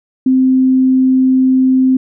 sine tone, 260 Hz, C4, 11 cents flat, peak -7 dBFS, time 0.26-1.97 s, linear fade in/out 5 ms, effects none

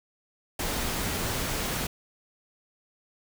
pink noise, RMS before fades -30 dBFS, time 0.59-1.87 s, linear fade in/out 5 ms, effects none

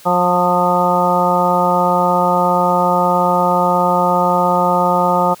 harmonic tone with a mistuned harmonic, 178.3 Hz, F3, 36 cents sharp, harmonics 1 / 2 / 3 / 4 / 5 / 6 / 7, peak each -20 / -24 / -18 / -19 / -16 / -27 / -18 dBFS, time 0.05-5.35 s, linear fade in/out 20 ms, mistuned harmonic 7, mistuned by -20 cents, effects white hiss -42 dBFS RMS until 5.4 s

